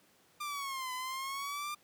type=exponential two-way sweep; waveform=sawtooth; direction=down then up; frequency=1200 to 1007 to 1200 Hz; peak=-33 dBFS; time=0.4-1.75 s; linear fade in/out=10 ms; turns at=0.93 s; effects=pink hiss -66 dBFS RMS until 1.83 s + high-pass 150 Hz 12 dB/octave